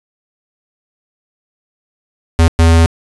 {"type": "tone bursts at uneven times", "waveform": "square", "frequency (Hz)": 82.6, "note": "E2", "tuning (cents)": 4, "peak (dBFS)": -6, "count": 2, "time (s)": [[2.39, 2.48], [2.59, 2.86]], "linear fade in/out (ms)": 0, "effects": ["resampled to 24000 Hz", "8-bit"]}